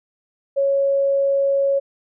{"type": "tone", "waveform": "sine", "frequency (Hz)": 553, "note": "C#5", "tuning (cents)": -4, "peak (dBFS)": -15, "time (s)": [0.56, 1.8], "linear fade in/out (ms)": 20, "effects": []}